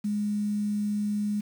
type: tone with quantisation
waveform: sine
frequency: 207.7 Hz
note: G#3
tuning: in tune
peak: -25 dBFS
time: 0.04-1.41 s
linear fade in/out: 10 ms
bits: 8
effects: none